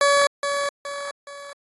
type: tone with echo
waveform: 20% pulse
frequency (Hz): 567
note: C#5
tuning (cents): +39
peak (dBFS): -10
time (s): 0.01-0.27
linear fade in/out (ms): 2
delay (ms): 420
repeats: 3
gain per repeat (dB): -7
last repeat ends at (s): 1.53
effects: AAC 32 kbps